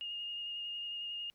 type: tone with vibrato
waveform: sine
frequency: 2842 Hz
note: F7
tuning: 30 cents sharp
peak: -38 dBFS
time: 0.01-1.3 s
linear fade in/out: 0 ms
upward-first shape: sine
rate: 11 Hz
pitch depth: 13 cents each way
effects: pink hiss -75 dBFS RMS until 1.34 s